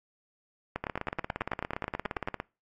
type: two click trains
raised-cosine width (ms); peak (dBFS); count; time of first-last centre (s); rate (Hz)
0.5; -17 / -16; 28 / 15; 0.84-2.401 / 0.76-2.275; 17.3 / 9.24
effects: noise-tail reverb RT60 0.3 s tail -24 dB re dry + AAC 48 kbps